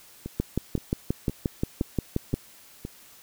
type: two click trains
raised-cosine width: 3 ms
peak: -11 / -20 dBFS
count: 12 / 6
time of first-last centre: 0.4-2.34 / 0.26-2.851 s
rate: 5.67 / 1.93 Hz
effects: white hiss -52 dBFS RMS until 3.22 s